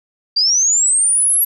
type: linear sweep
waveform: sine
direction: up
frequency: 4644 to 11520 Hz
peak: -11 dBFS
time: 0.36-1.45 s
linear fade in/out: 10 ms
effects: none